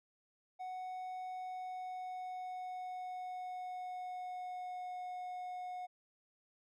triangle tone with pitch glide, 740 to 727.7 Hz, F#5 to F#5, 0 to -29 cents, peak -39 dBFS, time 0.59-5.87 s, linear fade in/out 20 ms, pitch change -29 cents, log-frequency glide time 1.3-4.98 s, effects none

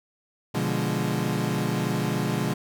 30% pulse chord, B diminished seventh, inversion none, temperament equal, 123.47 / 146.83 / 174.61 / 207.7 Hz, B2 / D3 / F3 / Ab3, 0 / 0 / 0 / 0 cents, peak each -27 dBFS, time 0.54-2.54 s, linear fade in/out 10 ms, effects none

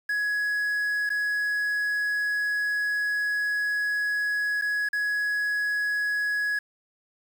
triangle tone with dropouts, 1676 Hz, G#6, 15 cents sharp, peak -22 dBFS, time 0.09-6.59 s, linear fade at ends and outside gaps 5 ms, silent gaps 1.093-1.101 / 4.614-4.62 / 4.889-4.93 s, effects 8-bit

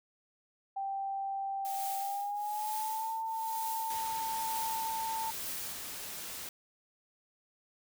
sine tone with pitch glide, 784 to 895.4 Hz, G5 to A5, 0 to +30 cents, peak -33 dBFS, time 0.76-5.31 s, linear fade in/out 10 ms, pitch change +230 cents, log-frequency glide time 1.96-3.08 s
blue noise with tremolo, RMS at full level -40 dBFS, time 1.65-5.73 s, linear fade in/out 0 ms, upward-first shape triangle, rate 1.1 Hz, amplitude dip 95%
white noise, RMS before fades -42 dBFS, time 3.9-6.49 s, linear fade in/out 2 ms
effects none

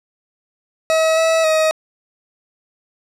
40% pulse tone with pitch steps, 641 / 649 / 631 Hz, E5 / E5 / D#5, -49 / -27 / +24 cents, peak -12 dBFS, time 0.9-1.71 s, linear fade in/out 0 ms, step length 270 ms, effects low-pass 9000 Hz 12 dB/octave

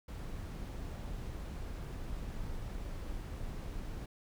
brown noise, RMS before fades -41 dBFS, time 0.08-4.06 s, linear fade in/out 5 ms, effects none

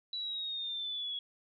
sine exponential sweep, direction down, 3951 to 3339 Hz, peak -35 dBFS, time 0.13-1.19 s, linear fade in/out 2 ms, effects none

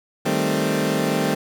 20% pulse chord, A half-diminished seventh, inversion second, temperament equal, 155.56 / 196 / 220 / 261.6 Hz, Eb3 / G3 / A3 / C4, 0 / 0 / 0 / 0 cents, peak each -20 dBFS, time 0.25-1.35 s, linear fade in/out 10 ms, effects none

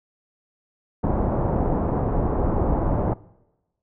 pink low-pass noise, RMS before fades -22 dBFS, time 1.03-3.14 s, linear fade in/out 10 ms, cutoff 910 Hz, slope 24 dB/octave, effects noise-tail reverb RT60 1.0 s tail -22 dB re dry

